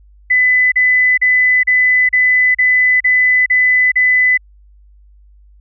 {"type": "tone bursts", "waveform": "sine", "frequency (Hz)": 2004, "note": "B6", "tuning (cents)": 25, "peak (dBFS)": -8, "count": 9, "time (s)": [0.3, 4.376], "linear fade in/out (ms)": 10, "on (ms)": 420, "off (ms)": 37, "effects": ["added 50 Hz sine -42 dBFS peak until 5.6 s"]}